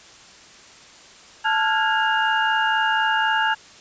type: tone cluster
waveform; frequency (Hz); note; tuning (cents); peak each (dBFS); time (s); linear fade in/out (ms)
sine; 879 / 1379 / 1443 / 1644 / 2825; A5 / F6 / F#6 / G#6 / F7; -2 / -22 / -44 / -18 / +19; -21 / -28 / -27 / -22 / -28; 1.44-3.55; 20
effects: white hiss -46 dBFS RMS until 3.8 s + resampled to 16000 Hz